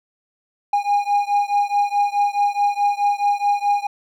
triangle beating tone pair, 814 / 818.7 Hz, G#5 / G#5, -35 / -25 cents, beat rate 4.7 Hz, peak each -17 / -18 dBFS, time 0.73-3.87 s, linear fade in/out 5 ms, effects none

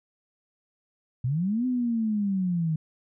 sine linear two-way sweep, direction up then down, 116.54 to 256.3 to 154.2 Hz, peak -23 dBFS, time 1.24-2.76 s, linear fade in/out 5 ms, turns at 1.66 s, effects none

